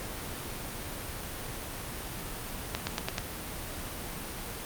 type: accelerating click train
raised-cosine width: 0.2 ms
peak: -12 dBFS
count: 5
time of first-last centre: 2.75-3.182 s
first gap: 120 ms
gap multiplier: 0.93
effects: pink hiss -38 dBFS RMS until 4.65 s + Opus 32 kbps